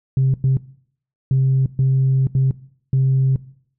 sine tone bursts at uneven times, 132.9 Hz, C3, 27 cents sharp, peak -11 dBFS, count 6, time 0.17-0.34 / 0.44-0.57 / 1.31-1.66 / 1.79-2.27 / 2.35-2.51 / 2.93-3.36 s, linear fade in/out 2 ms, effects noise-tail reverb RT60 0.6 s tail -20 dB re dry + tanh soft clip ceiling -10 dBFS

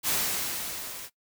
white noise with level ramp, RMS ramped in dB -25 to -41 dBFS, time 0.03-1.1 s, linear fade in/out 50 ms, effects noise-tail reverb RT60 0.1 s tail -18 dB re dry

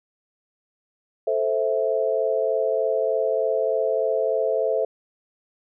sine chord, A minor, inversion none, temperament equal with one note detuned, 440 / 523.3 / 657 Hz, A4 / C5 / E5, 0 / 0 / -6 cents, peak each -24 dBFS, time 1.27-4.85 s, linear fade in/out 5 ms, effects none

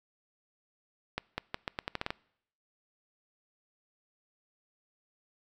accelerating click train, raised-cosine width 0.3 ms, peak -16 dBFS, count 10, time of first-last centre 1.18-2.105 s, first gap 200 ms, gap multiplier 0.82, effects noise-tail reverb RT60 0.7 s tail -24 dB re dry

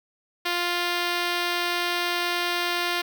5% pulse tone with notch filter, 350.1 Hz, F4, 4 cents sharp, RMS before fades -26 dBFS, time 0.45-3.02 s, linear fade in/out 10 ms, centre 10000 Hz, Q 1.7, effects none

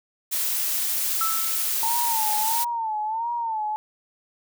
blue noise, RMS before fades -25 dBFS, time 0.31-2.65 s, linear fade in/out 20 ms
sine tone with exponential decay, 1318.5 Hz, E6, in tune, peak -21 dBFS, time 1.21-1.81 s, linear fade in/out 2 ms, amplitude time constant 130 ms
sine tone with vibrato, 898 Hz, A5, 35 cents sharp, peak -24 dBFS, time 1.83-3.76 s, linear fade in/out 0 ms, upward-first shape sine, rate 1.5 Hz, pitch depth 100 cents each way
effects none

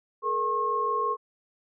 sine tone cluster, 427.4 / 473.4 / 1080 Hz, G#4 / A#4 / C#6, +50 / +27 / -45 cents, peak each -32 / -33 / -25 dBFS, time 0.22-1.17 s, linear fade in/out 50 ms, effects none

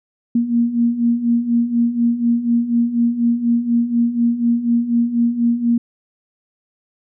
sine beating tone pair, 233.1 / 237.2 Hz, A#3 / A#3, 0 / +30 cents, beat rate 4.1 Hz, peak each -20 / -15 dBFS, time 0.35-5.78 s, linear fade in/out 5 ms, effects none

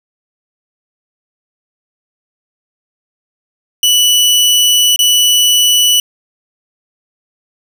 sawtooth tone with dropouts, 2960 Hz, F#7, in tune, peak -4 dBFS, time 3.83-6 s, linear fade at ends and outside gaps 2 ms, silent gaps 4.961-4.99 s, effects none

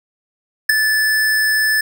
square tone with ADSR envelope, 1743 Hz, A6, 17 cents flat, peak -6 dBFS, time 0.69-1.81 s, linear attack 8 ms, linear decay 6 ms, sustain -8 dB, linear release 4 ms, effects none

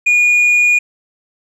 sine tone with tanh clipping, 2442 Hz, D#7, 33 cents flat, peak -9 dBFS, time 0.06-0.79 s, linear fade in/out 10 ms, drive 3 dB, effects none

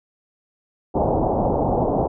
white low-pass noise, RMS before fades -20 dBFS, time 0.94-2.08 s, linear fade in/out 20 ms, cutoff 850 Hz, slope 48 dB/octave, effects none

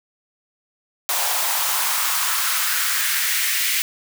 white noise with high-pass filter sweep, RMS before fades -21 dBFS, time 1.09-3.82 s, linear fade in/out 0 ms, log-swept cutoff 710 to 2200 Hz, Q 2.3, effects none

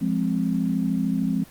sine chord, F minor, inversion none, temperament equal, 174.61 / 207.7 / 261.6 Hz, F3 / Ab3 / C4, 0 / 0 / 0 cents, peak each -25 dBFS, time 0.01-1.44 s, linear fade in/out 10 ms, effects pink hiss -48 dBFS RMS until 1.5 s + Opus 24 kbps

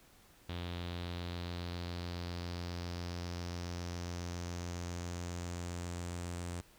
sawtooth tone with low-pass filter sweep, 87.31 Hz, F2, in tune, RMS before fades -41 dBFS, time 0.49-6.61 s, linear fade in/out 0 ms, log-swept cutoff 3600 to 8300 Hz, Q 3.6, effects pink hiss -63 dBFS RMS until 6.78 s

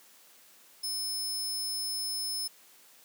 sawtooth tone, 5220 Hz, E8, 18 cents flat, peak -29 dBFS, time 0.83-2.48 s, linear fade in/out 10 ms, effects white hiss -58 dBFS RMS until 3.04 s + high-pass 200 Hz 12 dB/octave

